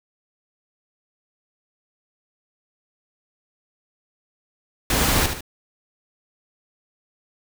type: noise with echo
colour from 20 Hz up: pink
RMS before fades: -20 dBFS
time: 4.9-5.26 s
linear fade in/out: 2 ms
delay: 74 ms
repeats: 2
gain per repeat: -7 dB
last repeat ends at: 5.408 s
effects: none